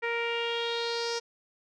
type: tone with low-pass filter sweep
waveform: sawtooth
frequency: 467.3 Hz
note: A#4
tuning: 4 cents sharp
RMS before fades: -31 dBFS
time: 0.02-1.2 s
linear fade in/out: 20 ms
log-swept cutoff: 2100 to 5500 Hz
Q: 4.6
effects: none